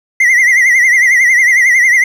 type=tone with vibrato; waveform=triangle; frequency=2012 Hz; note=B6; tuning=32 cents sharp; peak=-4 dBFS; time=0.2-2.04 s; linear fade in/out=5 ms; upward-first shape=triangle; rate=11 Hz; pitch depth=120 cents each way; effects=none